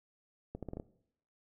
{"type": "accelerating click train", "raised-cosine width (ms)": 2, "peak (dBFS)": -27, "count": 6, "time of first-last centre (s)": [0.55, 0.799], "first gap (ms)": 77, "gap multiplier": 0.78, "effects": ["noise-tail reverb RT60 0.7 s tail -19 dB re dry"]}